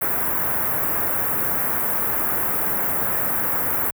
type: band-stop noise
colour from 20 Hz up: white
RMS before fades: -22 dBFS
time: 0.01-3.91 s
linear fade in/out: 10 ms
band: 1700 to 13000 Hz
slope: 24 dB/octave
effects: high-pass 60 Hz 12 dB/octave